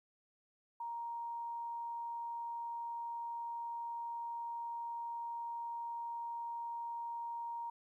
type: tone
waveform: sine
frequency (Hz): 936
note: A#5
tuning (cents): +7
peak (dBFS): -39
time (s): 0.8-7.7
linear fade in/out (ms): 5
effects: 13-bit

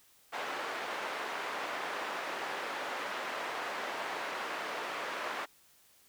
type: band-pass noise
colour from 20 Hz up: white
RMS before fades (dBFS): -38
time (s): 0.32-5.46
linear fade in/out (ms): 20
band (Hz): 440 to 1600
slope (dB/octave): 12
effects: white hiss -64 dBFS RMS until 6.08 s

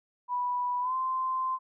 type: tone with pitch glide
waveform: sine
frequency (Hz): 984 to 1038.9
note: B5 to C6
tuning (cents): -7 to -13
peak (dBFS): -27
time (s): 0.28-1.59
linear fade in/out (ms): 50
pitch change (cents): +94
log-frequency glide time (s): 0.81-0.94
effects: none

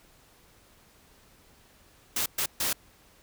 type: noise bursts at uneven times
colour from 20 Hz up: white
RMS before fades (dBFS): -28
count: 3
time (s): 2.16-2.26 / 2.38-2.46 / 2.6-2.73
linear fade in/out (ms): 5
effects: pink hiss -59 dBFS RMS until 3.22 s

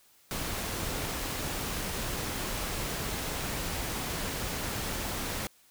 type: noise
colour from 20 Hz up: pink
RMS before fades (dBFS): -34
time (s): 0.31-5.47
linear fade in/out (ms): 0
effects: white hiss -62 dBFS RMS until 5.7 s

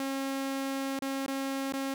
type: tone with dropouts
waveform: sawtooth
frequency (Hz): 271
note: C#4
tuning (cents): -39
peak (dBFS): -27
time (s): 0-1.94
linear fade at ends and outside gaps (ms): 2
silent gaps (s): 0.991-1.021 / 1.263-1.28 / 1.724-1.736
effects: none

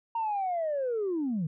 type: linear sweep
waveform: sine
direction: down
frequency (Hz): 932.3 to 146.4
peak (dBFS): -26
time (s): 0.15-1.47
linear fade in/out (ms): 5
effects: tanh soft clip ceiling -24 dBFS

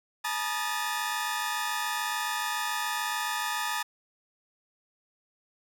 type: tone cluster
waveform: sawtooth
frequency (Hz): 854 / 953 / 1230 / 1755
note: G#5 / A#5 / D#6 / A6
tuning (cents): +48 / +38 / -20 / -5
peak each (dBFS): -31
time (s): 0.24-3.83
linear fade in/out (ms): 10
effects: none

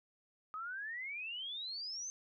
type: exponential sweep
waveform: sine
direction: up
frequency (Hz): 1242 to 6340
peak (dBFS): -40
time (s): 0.54-2.1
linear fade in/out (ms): 0
effects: none

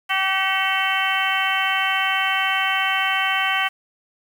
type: harmonic tone with a mistuned harmonic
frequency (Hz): 383.7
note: G4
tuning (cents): -37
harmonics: 2 / 3 / 4 / 5 / 6 / 7 / 8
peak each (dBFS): -26 / -26 / -26 / -26 / -26 / -26 / -26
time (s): 0.09-3.69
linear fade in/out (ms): 20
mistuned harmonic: 6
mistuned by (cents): -64
effects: 7-bit

